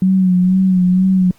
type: tone with vibrato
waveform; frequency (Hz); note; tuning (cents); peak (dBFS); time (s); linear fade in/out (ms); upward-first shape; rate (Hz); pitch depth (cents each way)
sine; 185; F#3; 0; -9; 0.02-1.31; 2; sine; 2.1; 44
effects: pink hiss -52 dBFS RMS until 1.38 s + Opus 32 kbps